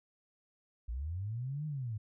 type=linear two-way sweep; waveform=sine; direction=up then down; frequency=53.1 to 155.56 to 101.6 Hz; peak=-35 dBFS; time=0.88-1.98 s; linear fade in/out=10 ms; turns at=1.66 s; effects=none